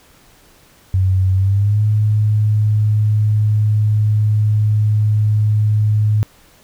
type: tone with pitch glide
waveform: sine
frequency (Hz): 94.2 to 106.35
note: F#2 to G#2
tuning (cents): +32 to +42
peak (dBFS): -11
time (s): 0.94-6.23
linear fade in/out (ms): 0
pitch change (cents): +210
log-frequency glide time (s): 1.33-1.82
effects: pink hiss -49 dBFS RMS until 6.63 s